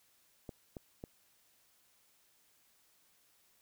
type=clicks; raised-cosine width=2 ms; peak=-30 dBFS; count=3; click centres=0.492 / 0.768 / 1.039 s; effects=white hiss -70 dBFS RMS until 3.61 s